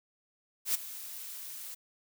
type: noise with ADSR envelope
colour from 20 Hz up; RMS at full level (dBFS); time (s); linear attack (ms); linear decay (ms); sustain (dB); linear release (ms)
blue; -27; 0.65-1.75; 96; 12; -16; 11
effects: none